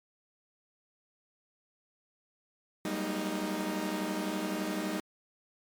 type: tone cluster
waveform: sawtooth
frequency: 189.3 / 201.2 / 232.9 / 310.7 Hz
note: F#3 / G3 / A#3 / D#4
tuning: +40 / +45 / -1 / -2 cents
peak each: -35 / -33 / -36 / -31 dBFS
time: 2.85-5 s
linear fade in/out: 2 ms
effects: MP3 96 kbps